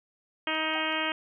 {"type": "harmonic tone", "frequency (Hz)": 314.7, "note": "D#4", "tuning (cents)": 20, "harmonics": [1, 2, 3, 4, 5, 6, 7, 8, 9, 10], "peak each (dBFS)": [-36, -36, -36, -36, -36, -36, -36, -36, -36, -36], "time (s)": [0.47, 1.12], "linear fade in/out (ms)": 2}
{"type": "click train", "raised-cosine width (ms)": 0.2, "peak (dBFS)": -37, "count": 3, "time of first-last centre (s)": [0.55, 0.925], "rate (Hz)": 5.34}
{"type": "tone with exponential decay", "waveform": "sine", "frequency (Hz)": 769, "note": "G5", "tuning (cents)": -33, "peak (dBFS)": -35, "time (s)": [0.75, 0.89], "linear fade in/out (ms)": 5, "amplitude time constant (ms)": 29}
{"effects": []}